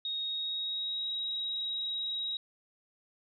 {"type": "tone with pitch glide", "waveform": "sine", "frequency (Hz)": [3747, 3819], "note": ["A#7", "A#7"], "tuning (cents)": [8, 41], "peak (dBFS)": -32, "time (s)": [0.05, 2.37], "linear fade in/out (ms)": 2, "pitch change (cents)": 33, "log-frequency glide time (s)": [0.25, 1.1], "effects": []}